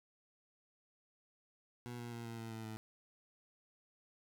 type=tone with pitch steps; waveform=20% pulse; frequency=121.1 / 119.16 / 117.25 / 115.36 / 113.51 / 111.69 / 109.9 Hz; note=B2 / A#2 / A#2 / A#2 / A#2 / A2 / A2; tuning=-34 / +38 / +11 / -18 / -46 / +26 / -2 cents; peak=-39 dBFS; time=1.86-2.77 s; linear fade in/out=0 ms; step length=130 ms; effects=none